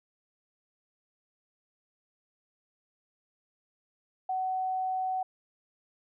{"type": "tone", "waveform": "sine", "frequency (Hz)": 750, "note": "F#5", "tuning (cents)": 23, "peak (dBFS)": -28, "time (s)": [4.29, 5.23], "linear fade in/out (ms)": 5, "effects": []}